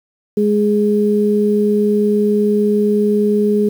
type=tone pair together; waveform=sine; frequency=208.4 / 416.8 Hz; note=G#3 / G#4; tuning=+6 / +6 cents; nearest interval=octave; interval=1200 cents; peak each=-14 dBFS; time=0.37-3.69 s; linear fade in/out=5 ms; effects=7-bit